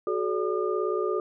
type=tone cluster; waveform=sine; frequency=370 / 427.5 / 579 / 1209 Hz; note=F#4 / A4 / D5 / D6; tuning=0 / -50 / -25 / +50 cents; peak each=-28 / -28 / -34 / -33 dBFS; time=0.07-1.2 s; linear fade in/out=2 ms; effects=none